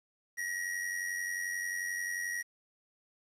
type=tone with amplitude modulation; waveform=square; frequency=1903 Hz; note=A#6; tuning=35 cents sharp; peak=-32 dBFS; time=0.37-2.43 s; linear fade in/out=20 ms; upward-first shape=sine; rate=91.3 Hz; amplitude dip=55%; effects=resampled to 32000 Hz + 10-bit